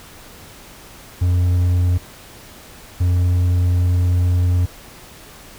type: tone bursts at uneven times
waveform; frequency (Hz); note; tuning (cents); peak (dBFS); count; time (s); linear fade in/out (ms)
triangle; 89; F2; +33; -11; 2; 1.21-1.98 / 3-4.66; 10
effects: pink hiss -41 dBFS RMS until 5.58 s